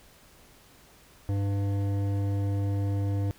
triangle tone with hard clipping, 99.7 Hz, G2, 30 cents sharp, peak -27 dBFS, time 1.29-3.31 s, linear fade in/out 0 ms, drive 16 dB, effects pink hiss -56 dBFS RMS until 3.38 s

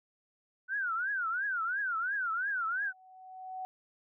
sine tone with vibrato, 1475 Hz, F#6, 6 cents flat, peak -30 dBFS, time 0.68-2.93 s, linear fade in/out 50 ms, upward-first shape triangle, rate 2.9 Hz, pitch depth 240 cents each way
sine tone with exponential growth, 749 Hz, F#5, 21 cents sharp, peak -35 dBFS, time 2.4-3.65 s, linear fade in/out 0 ms, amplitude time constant 270 ms
effects none

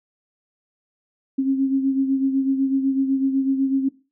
sine beating tone pair, 268.3 / 276.3 Hz, C4 / C#4, +44 / -6 cents, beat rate 8 Hz, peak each -18 / -26 dBFS, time 1.38-3.89 s, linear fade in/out 10 ms, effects noise-tail reverb RT60 0.3 s tail -19 dB re dry

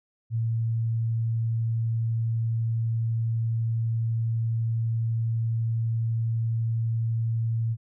sine tone, 114 Hz, A#2, 38 cents flat, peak -23 dBFS, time 0.3-7.77 s, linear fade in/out 50 ms, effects none

